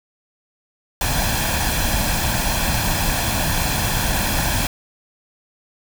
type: noise with comb filter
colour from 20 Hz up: pink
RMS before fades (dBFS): -20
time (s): 1.01-4.67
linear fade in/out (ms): 2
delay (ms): 1.2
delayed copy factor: +0.6
effects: none